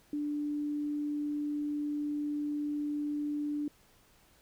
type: tone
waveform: sine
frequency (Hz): 294.4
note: D4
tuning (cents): +4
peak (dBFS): -31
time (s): 0.13-3.68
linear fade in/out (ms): 2
effects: pink hiss -64 dBFS RMS until 4.41 s